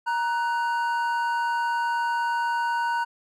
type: tone pair together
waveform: triangle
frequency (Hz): 939 / 1490.6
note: A#5 / F#6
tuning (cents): +12 / +12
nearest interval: minor sixth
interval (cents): 800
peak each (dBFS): -22 / -27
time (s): 0.06-3.05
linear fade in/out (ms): 20
effects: none